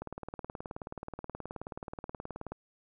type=click train; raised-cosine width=1 ms; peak=-25 dBFS; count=48; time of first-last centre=0.02-2.52 s; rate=18.8 Hz; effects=none